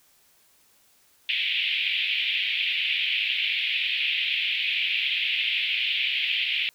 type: band-pass noise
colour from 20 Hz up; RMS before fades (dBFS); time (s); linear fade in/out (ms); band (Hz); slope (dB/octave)
pink; -26; 1.29-6.69; 0; 2300 to 3400; 48
effects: white hiss -61 dBFS RMS until 6.74 s